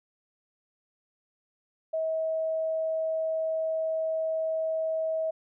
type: tone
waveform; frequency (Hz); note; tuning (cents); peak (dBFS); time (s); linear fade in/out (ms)
sine; 641; E5; -49; -26; 1.93-5.31; 10
effects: none